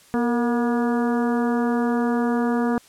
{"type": "harmonic tone with a mistuned harmonic", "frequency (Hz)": 240, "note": "B3", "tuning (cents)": -49, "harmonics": [1, 2, 3, 4, 5, 6, 7], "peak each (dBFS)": [-20, -26, -30, -32, -34, -36, -37], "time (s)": [0.14, 2.78], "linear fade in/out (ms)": 0, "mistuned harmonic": 2, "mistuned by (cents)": -51, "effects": ["white hiss -52 dBFS RMS until 2.88 s", "low-pass 11000 Hz 12 dB/octave"]}